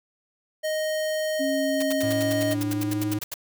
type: tone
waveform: square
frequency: 622.3 Hz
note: D#5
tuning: in tune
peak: -25 dBFS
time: 0.63-2.55 s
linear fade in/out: 20 ms
type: tone with pitch glide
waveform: sine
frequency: 273.6 to 308.9 Hz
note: C#4 to D#4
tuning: -23 to -12 cents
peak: -25 dBFS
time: 1.39-3.19 s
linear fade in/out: 20 ms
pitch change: +211 cents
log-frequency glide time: 2.03-3.03 s
type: noise bursts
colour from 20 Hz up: white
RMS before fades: -32 dBFS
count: 16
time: 1.8-3.341 s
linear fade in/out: 5 ms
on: 26 ms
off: 75 ms
type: tone with vibrato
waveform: square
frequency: 109.4 Hz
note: A2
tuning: 9 cents flat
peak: -30 dBFS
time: 2.03-3.19 s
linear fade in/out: 5 ms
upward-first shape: square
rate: 20 Hz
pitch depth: 11 cents each way
effects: none